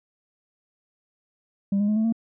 sine tone with pitch steps, 198.4 / 205.3 / 212.4 / 219.8 / 227.4 Hz, G3 / G#3 / G#3 / A3 / A#3, +21 / -20 / +39 / -2 / -43 cents, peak -17 dBFS, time 1.72-2.125 s, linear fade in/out 5 ms, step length 81 ms, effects tanh soft clip ceiling -18 dBFS

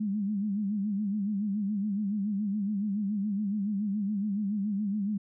sine tone with vibrato, 204.3 Hz, G#3, 28 cents flat, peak -27 dBFS, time 0-5.18 s, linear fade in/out 10 ms, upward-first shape sine, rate 7.1 Hz, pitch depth 93 cents each way, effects none

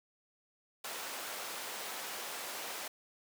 pink high-pass noise, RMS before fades -42 dBFS, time 0.84-2.88 s, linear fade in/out 5 ms, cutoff 550 Hz, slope 12 dB/octave, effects none

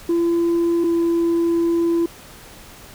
sine tone pair in turn, 339.4 / 337.1 Hz, F4 / E4, -49 / +39 cents, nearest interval unison, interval 12 cents, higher first, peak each -13 dBFS, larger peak neither, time 0.09-0.84 / 0.84-2.06 s, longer second, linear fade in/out 5 ms, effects tanh soft clip ceiling -14 dBFS + pink hiss -42 dBFS RMS until 2.94 s

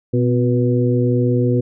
harmonic tone with a mistuned harmonic, 122 Hz, B2, 21 cents flat, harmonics 1 / 2 / 3 / 4, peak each -16 / -19 / -21 / -22 dBFS, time 0.13-1.61 s, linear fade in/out 10 ms, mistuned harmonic 2, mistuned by +56 cents, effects none

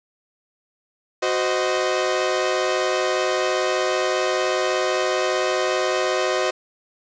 sawtooth chord, C diminished, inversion second, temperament equal with one note detuned, 370 / 517.2 / 622.3 Hz, Gb4 / C5 / Eb5, 0 / -20 / 0 cents, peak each -20 dBFS, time 1.22-6.51 s, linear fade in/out 10 ms, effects resampled to 16000 Hz + 7-bit

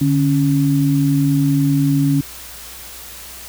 sine tone pair together, 146.83 / 277.4 Hz, D3 / C#4, 0 / +1 cents, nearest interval major seventh, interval 1101 cents, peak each -15 dBFS, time 0.01-2.21 s, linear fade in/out 5 ms, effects added 60 Hz sine -44 dBFS peak until 3.48 s + white hiss -35 dBFS RMS until 3.48 s

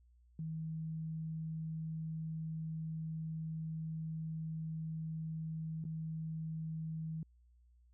sine tone with dropouts, 159.5 Hz, D#3, 43 cents sharp, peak -38 dBFS, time 0.39-7.23 s, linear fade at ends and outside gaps 2 ms, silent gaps 5.841-5.851 s, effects added 60 Hz sine -63 dBFS peak until 7.93 s

